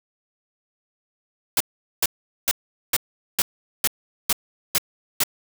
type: noise bursts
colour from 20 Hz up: white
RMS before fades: -19 dBFS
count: 9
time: 1.57-5.236 s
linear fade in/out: 2 ms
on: 34 ms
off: 420 ms
effects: none